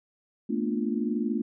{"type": "chord", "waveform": "sine", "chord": "B half-diminished seventh", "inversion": "third", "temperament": "equal with one note detuned", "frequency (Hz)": [220, 240.6, 293.7, 349.2], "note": ["A3", "B3", "D4", "F4"], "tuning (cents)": [0, -45, 0, 0], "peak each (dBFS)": [-29, -30, -32, -34], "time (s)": [0.49, 1.42], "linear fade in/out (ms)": 10, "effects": []}